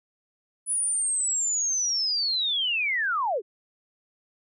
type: linear sweep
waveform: sine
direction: down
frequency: 10000 to 351.7 Hz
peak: -23 dBFS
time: 0.66-3.42 s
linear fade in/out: 50 ms
effects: none